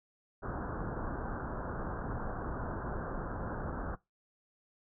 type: low-pass noise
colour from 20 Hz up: pink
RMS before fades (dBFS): -38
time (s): 0.42-3.96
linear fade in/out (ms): 20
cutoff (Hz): 1600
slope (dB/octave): 96
effects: noise-tail reverb RT60 0.2 s tail -21 dB re dry